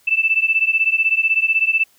sine beating tone pair, 2637 / 2653 Hz, E7 / E7, 0 / +10 cents, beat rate 16 Hz, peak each -17 dBFS, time 0.07-1.84 s, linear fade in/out 10 ms, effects white hiss -56 dBFS RMS until 1.98 s

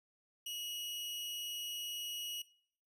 sawtooth tone with amplitude modulation, 2900 Hz, F#7, 35 cents flat, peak -35 dBFS, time 0.46-2.42 s, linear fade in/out 5 ms, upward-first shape sine, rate 262 Hz, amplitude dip 45%, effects noise-tail reverb RT60 0.6 s tail -21 dB re dry

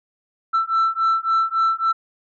sine beating tone pair, 1331 / 1334.6 Hz, E6 / E6, +16 / +21 cents, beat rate 3.6 Hz, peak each -18 / -18 dBFS, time 0.53-1.93 s, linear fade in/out 20 ms, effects tanh soft clip ceiling -13 dBFS

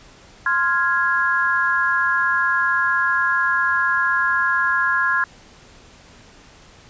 sine chord, F minor, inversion second, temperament equal, 1046.5 / 1396.9 / 1661.2 Hz, C6 / F6 / Ab6, 0 / 0 / 0 cents, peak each -22 / -21 / -19 dBFS, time 0.46-5.24 s, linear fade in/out 2 ms, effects pink hiss -47 dBFS RMS until 6.89 s + resampled to 16000 Hz

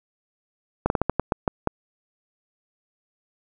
slowing click train, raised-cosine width 1 ms, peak -6 dBFS, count 9, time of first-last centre 0.86-1.674 s, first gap 41 ms, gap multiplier 1.25, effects none

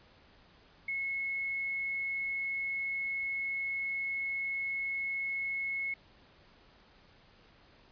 sine tone, 2183 Hz, C#7, 27 cents flat, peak -32 dBFS, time 0.88-5.94 s, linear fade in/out 5 ms, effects pink hiss -61 dBFS RMS until 7.91 s + resampled to 11025 Hz

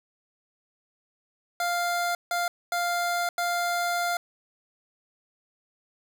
25% pulse tone bursts at uneven times, 698.5 Hz, F5, in tune, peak -21 dBFS, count 4, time 1.6-2.15 / 2.31-2.48 / 2.72-3.29 / 3.38-4.17 s, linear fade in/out 2 ms, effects none

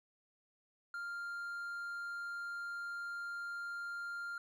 triangle tone, 1396.9 Hz, F6, in tune, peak -38 dBFS, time 0.94-4.38 s, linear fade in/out 2 ms, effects none

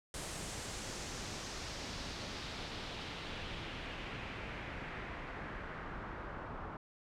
pink noise with low-pass filter sweep, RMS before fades -44 dBFS, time 0.14-6.77 s, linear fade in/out 2 ms, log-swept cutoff 8900 to 1200 Hz, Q 1.7, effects none

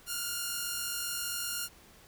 5% pulse tone pair together, 1396.9 / 1444.5 Hz, F6 / F#6, 0 / -42 cents, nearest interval minor second, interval 58 cents, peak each -23 / -27 dBFS, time 0.06-1.69 s, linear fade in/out 50 ms, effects pink hiss -57 dBFS RMS until 2.07 s

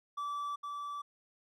triangle tone with echo, 1158 Hz, D6, 25 cents flat, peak -33 dBFS, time 0.17-0.56 s, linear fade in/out 10 ms, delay 460 ms, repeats 1, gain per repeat -3 dB, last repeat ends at 1.02 s, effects none

